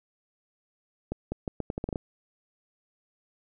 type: accelerating click train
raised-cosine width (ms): 2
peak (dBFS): -17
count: 10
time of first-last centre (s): 1.12-1.958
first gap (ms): 200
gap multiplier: 0.79
effects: none